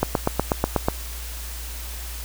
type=click train; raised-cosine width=1 ms; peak=-4 dBFS; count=8; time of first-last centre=0.03-0.885 s; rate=8.19 Hz; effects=added 58 Hz sine -32 dBFS peak until 2.24 s + white hiss -37 dBFS RMS until 2.24 s